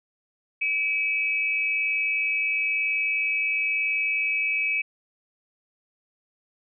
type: tone pair together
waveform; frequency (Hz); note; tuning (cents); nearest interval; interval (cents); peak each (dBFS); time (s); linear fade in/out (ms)
sine; 2310 / 2569; D7 / E7; -29 / -45; major second; 184; -25; 0.61-4.82; 10
effects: none